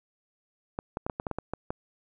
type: clicks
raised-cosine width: 1 ms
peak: -17 dBFS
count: 10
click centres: 0.789 / 0.971 / 1.065 / 1.098 / 1.199 / 1.268 / 1.313 / 1.386 / 1.536 / 1.705 s
effects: none